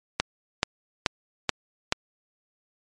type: click train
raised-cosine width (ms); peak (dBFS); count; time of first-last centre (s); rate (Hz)
0.2; -3; 5; 0.2-1.924; 2.32
effects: MP3 48 kbps